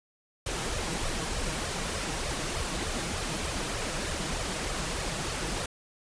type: noise with flanger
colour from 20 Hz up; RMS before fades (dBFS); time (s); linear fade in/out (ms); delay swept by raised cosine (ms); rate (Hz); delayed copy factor
pink; -32; 0.46-5.66; 5; 1.6 to 6.4; 3.3; +0.75
effects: resampled to 22050 Hz